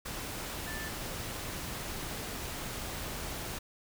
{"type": "tone in noise", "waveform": "sine", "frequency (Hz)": 1760, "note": "A6", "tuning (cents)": 0, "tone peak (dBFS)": -41, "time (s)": [0.67, 0.89], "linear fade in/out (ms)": 10, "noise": "pink", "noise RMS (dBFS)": -39, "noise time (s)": [0.05, 3.59], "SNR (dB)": -5, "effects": []}